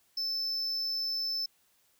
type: tone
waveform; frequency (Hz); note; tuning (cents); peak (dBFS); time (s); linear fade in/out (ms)
triangle; 5274; E8; 0; -29; 0.17-1.46; 5
effects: white hiss -69 dBFS RMS until 1.99 s